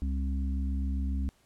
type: harmonic tone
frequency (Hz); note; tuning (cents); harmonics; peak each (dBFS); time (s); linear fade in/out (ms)
67.4; C#2; -48; 1 / 3 / 4; -28 / -38 / -40; 0.02-1.29; 0
effects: pink hiss -66 dBFS RMS until 1.45 s + low-pass 12000 Hz 12 dB/octave